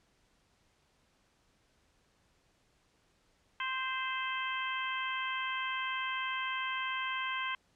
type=harmonic tone with a mistuned harmonic; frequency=523.3 Hz; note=C5; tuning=in tune; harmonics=2 / 3 / 4 / 5 / 6; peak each=-37 / -39 / -40 / -41 / -42 dBFS; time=3.6-7.55 s; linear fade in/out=2 ms; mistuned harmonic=4; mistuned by=-22 cents; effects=pink hiss -71 dBFS RMS until 7.75 s + low-pass 8000 Hz 12 dB/octave